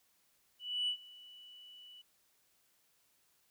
sine tone with ADSR envelope, 2960 Hz, F#7, in tune, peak -29 dBFS, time 0.59-2.02 s, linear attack 290 ms, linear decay 86 ms, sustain -23 dB, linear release 11 ms, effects tanh soft clip ceiling -28 dBFS + white hiss -73 dBFS RMS until 3.5 s

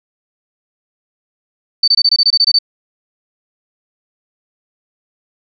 sine tone bursts, 4557 Hz, C#8, 47 cents sharp, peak -7 dBFS, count 11, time 1.83-2.588 s, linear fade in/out 5 ms, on 48 ms, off 23 ms, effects none

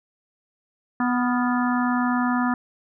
harmonic tone with a mistuned harmonic, 246.9 Hz, B3, in tune, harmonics 1 / 3 / 4 / 5 / 6 / 7, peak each -21 / -29 / -29 / -29 / -32 / -32 dBFS, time 1-2.54 s, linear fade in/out 2 ms, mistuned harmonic 6, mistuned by -85 cents, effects none

